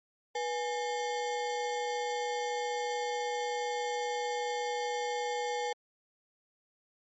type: ring-modulated tone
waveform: square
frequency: 659.3 Hz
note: E5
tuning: in tune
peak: -29 dBFS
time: 0.35-5.73 s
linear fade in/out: 5 ms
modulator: 173 Hz
effects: MP3 32 kbps